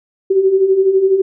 sine beating tone pair, 373.8 / 385.8 Hz, F#4 / G4, +18 / -28 cents, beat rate 12 Hz, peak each -17 / -10 dBFS, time 0.3-1.22 s, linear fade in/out 10 ms, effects none

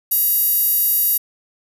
10% pulse tone with high-pass filter, 952 Hz, A#5, 36 cents sharp, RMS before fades -17 dBFS, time 0.11-1.18 s, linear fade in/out 10 ms, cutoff 11000 Hz, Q 9.4, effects none

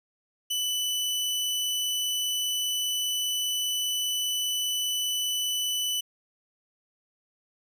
sawtooth tone, 2985 Hz, F#7, 15 cents sharp, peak -23 dBFS, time 0.5-6.01 s, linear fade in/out 10 ms, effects none

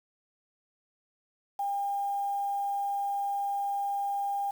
sine tone with quantisation, 802 Hz, G5, 39 cents sharp, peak -28 dBFS, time 1.59-4.51 s, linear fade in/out 5 ms, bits 8, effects none

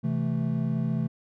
triangle chord, A minor, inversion first, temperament equal, 130.81 / 164.81 / 220 Hz, C3 / E3 / A3, 0 / 0 / 0 cents, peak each -27 dBFS, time 0.03-1.08 s, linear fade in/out 20 ms, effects none

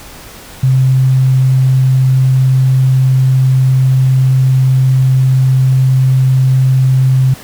sine tone, 130.9 Hz, C3, 1 cent sharp, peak -6 dBFS, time 0.63-7.34 s, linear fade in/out 5 ms, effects pink hiss -33 dBFS RMS until 7.43 s

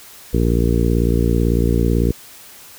harmonic tone, 58 Hz, A#1, 8 cents flat, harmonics 1 / 2 / 3 / 4 / 5 / 6 / 7 / 8, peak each -17 / -20 / -22 / -23 / -24 / -25 / -25 / -26 dBFS, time 0.33-2.12 s, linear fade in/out 10 ms, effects white hiss -41 dBFS RMS until 2.78 s

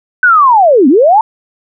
sine linear two-way sweep, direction down then up, 1525 to 241.4 to 915 Hz, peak -3 dBFS, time 0.23-1.21 s, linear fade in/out 2 ms, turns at 0.88 s, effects none

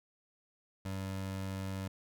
25% pulse tone, 96 Hz, G2, 36 cents flat, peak -33 dBFS, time 0.85-1.88 s, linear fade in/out 5 ms, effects none

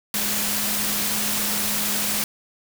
sine tone in noise, 207.7 Hz, G#3, in tune, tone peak -33 dBFS, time 0.14-2.24 s, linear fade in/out 2 ms, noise white, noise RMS -24 dBFS, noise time 0.14-2.24 s, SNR -12 dB, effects none

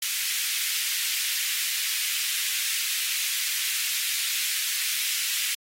pink high-pass noise, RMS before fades -28 dBFS, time 0.02-5.55 s, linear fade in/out 5 ms, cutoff 2100 Hz, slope 24 dB/octave, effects AAC 48 kbps

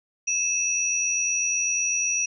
sine tone pair together, 2618 / 5806 Hz, E7 / F#8, -13 / -34 cents, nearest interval octave + major second, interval 1379 cents, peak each -27 / -23 dBFS, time 0.27-2.26 s, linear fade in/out 10 ms, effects none

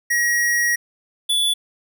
square tone pair in turn, 1900 / 3449 Hz, A#6 / A7, +33 / -35 cents, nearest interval minor seventh, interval 1032 cents, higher second, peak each -17 dBFS, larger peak neither, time 0.1-0.76 / 1.29-1.54 s, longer first, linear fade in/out 10 ms, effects none

